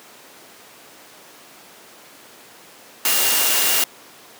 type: tone in noise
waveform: sine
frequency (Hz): 2811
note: F7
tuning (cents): +11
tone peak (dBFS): -27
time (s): 3.05-3.84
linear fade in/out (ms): 2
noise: white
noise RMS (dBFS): -18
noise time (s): 3.05-3.84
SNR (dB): -12
effects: pink hiss -44 dBFS RMS until 4.39 s + high-pass 300 Hz 12 dB/octave